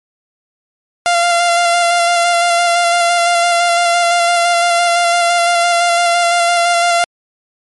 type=tone with vibrato; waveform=sawtooth; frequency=692 Hz; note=F5; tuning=16 cents flat; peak=-6 dBFS; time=1.06-7.04 s; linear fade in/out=0 ms; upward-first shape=square; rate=5.9 Hz; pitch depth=15 cents each way; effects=MP3 48 kbps